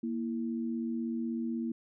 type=tone pair together; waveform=sine; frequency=233.8 / 330 Hz; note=A#3 / E4; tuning=+5 / +2 cents; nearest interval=tritone; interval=597 cents; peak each=-32 / -38 dBFS; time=0.03-1.72 s; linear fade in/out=5 ms; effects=none